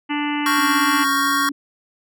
harmonic tone, 293.7 Hz, D4, in tune, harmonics 1 / 3 / 4 / 5 / 6 / 7 / 8 / 9 / 10, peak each -22 / -27 / -33 / -35 / -34 / -30 / -37 / -33 / -33 dBFS, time 0.09-1.05 s, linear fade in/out 20 ms
square chord, G half-diminished seventh, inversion second, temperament equal, 1108.7 / 1396.9 / 1568 / 1864.7 Hz, Db6 / F6 / G6 / Bb6, 0 / 0 / 0 / 0 cents, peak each -20 / -25 / -26 / -26 dBFS, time 0.46-1.49 s, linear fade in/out 2 ms
sine tone with pitch glide, 277.2 to 283.5 Hz, C#4 to C#4, 0 to +39 cents, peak -25 dBFS, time 0.58-1.52 s, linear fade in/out 5 ms, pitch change +39 cents, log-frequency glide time 1.05-1.35 s
effects none

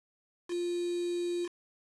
sine tone with quantisation, 349.2 Hz, F4, in tune, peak -30 dBFS, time 0.48-1.49 s, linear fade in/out 50 ms, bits 7, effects resampled to 22050 Hz

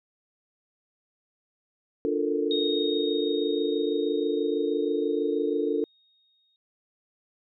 sine chord, Bb major seventh, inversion first, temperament equal, 293.7 / 349.2 / 440 / 466.2 Hz, D4 / F4 / A4 / Bb4, 0 / 0 / 0 / 0 cents, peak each -29 / -30 / -27 / -32 dBFS, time 2.05-5.84 s, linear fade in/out 0 ms
sine tone with exponential decay, 3729 Hz, A#7, in tune, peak -27 dBFS, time 2.51-6.56 s, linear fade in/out 1 ms, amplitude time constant 880 ms
effects none

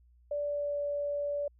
sine tone with pitch glide, 582 to 577.6 Hz, D5 to D5, -16 to -29 cents, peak -30 dBFS, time 0.31-1.48 s, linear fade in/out 5 ms, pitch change -13 cents, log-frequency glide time 0.42-0.79 s, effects added 60 Hz sine -59 dBFS peak until 1.59 s

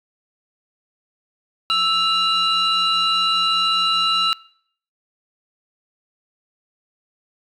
sine tone cluster, 1318 / 2816 / 3959 Hz, E6 / F7 / B7, -1 / +14 / +3 cents, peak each -19 dBFS, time 1.7-4.33 s, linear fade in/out 0 ms, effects noise-tail reverb RT60 0.6 s tail -23 dB re dry + tanh soft clip ceiling -10 dBFS

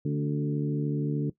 harmonic tone with a mistuned harmonic, 73.42 Hz, D2, in tune, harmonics 2 / 3 / 4 / 5 / 6, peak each -27 / -35 / -31 / -38 / -37 dBFS, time 0.05-1.3 s, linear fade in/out 5 ms, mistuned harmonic 4, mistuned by -22 cents, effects noise-tail reverb RT60 0.1 s tail -18 dB re dry

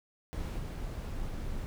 brown noise with level steps, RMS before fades -35 / -37 dBFS, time 0.33-1.66 s, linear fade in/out 0 ms, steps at 0.58 s, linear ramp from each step 10 ms, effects none

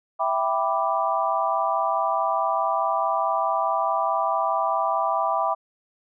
sine chord, E minor seventh, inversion none, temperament equal, 659.3 / 784 / 987.8 / 1174.7 Hz, E5 / G5 / B5 / D6, 0 / 0 / 0 / 0 cents, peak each -26 dBFS, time 0.19-5.55 s, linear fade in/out 20 ms, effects none

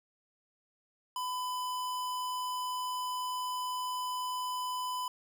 square tone, 1003 Hz, B5, 26 cents sharp, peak -34 dBFS, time 1.16-5.08 s, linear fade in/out 2 ms, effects none

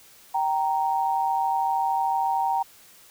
sine tone pair together, 778 / 931.2 Hz, G5 / A#5, -13 / -2 cents, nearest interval minor third, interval 311 cents, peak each -24 dBFS, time 0.34-2.63 s, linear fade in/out 10 ms, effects white hiss -52 dBFS RMS until 3.1 s

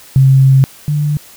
sine tone pair in turn, 134 / 148.2 Hz, C3 / D3, +42 / +16 cents, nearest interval major second, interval 174 cents, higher second, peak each -4 / -11 dBFS, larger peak first, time 0.16-0.64 / 0.88-1.17 s, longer first, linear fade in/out 0 ms, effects white hiss -39 dBFS RMS until 1.36 s

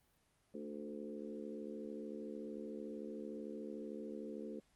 harmonic tone with a mistuned harmonic, 73.4 Hz, D2, in tune, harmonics 3 / 4 / 5 / 6 / 7, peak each -48 / -50 / -51 / -50 / -52 dBFS, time 0.54-4.6 s, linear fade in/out 5 ms, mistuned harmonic 5, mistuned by -21 cents, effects pink hiss -75 dBFS RMS until 4.75 s + Opus 32 kbps

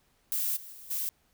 violet noise with level steps, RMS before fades -30 / -46 / -48 / -32 dBFS, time 0.32-1.09 s, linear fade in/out 0 ms, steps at 0.56 / 0.72 / 0.9 s, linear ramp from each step 10 ms, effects pink hiss -69 dBFS RMS until 1.33 s

